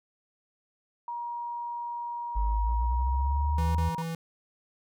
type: tone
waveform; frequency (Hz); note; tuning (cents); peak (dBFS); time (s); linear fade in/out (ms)
sine; 950; A#5; +33; -32; 1.08-4.02; 2
type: linear sweep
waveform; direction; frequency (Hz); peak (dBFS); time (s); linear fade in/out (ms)
sine; up; 49 to 82.5; -24; 2.35-3.9; 20
type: tone bursts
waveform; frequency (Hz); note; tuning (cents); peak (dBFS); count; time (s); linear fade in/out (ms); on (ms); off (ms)
square; 164.8; E3; 0; -32; 3; 3.58-4.15; 2; 170; 30
effects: none